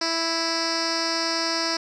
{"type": "tone with low-pass filter", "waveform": "10% pulse", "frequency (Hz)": 329.6, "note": "E4", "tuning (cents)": 0, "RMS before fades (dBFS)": -25, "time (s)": [0.01, 1.77], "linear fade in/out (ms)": 5, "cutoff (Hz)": 5300, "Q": 6.5, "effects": []}